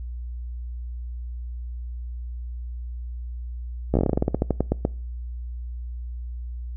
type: slowing click train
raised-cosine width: 2 ms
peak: -7 dBFS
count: 18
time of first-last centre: 3.94-4.851 s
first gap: 14 ms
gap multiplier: 1.15
effects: noise-tail reverb RT60 0.4 s tail -24 dB re dry + added 60 Hz sine -30 dBFS peak until 6.76 s